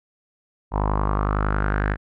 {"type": "tone with low-pass filter sweep", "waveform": "sawtooth", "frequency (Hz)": 50.9, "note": "G#1", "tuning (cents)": -34, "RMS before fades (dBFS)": -22, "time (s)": [0.71, 1.97], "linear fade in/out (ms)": 50, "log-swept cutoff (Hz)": [940, 1700], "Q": 5.1, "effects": []}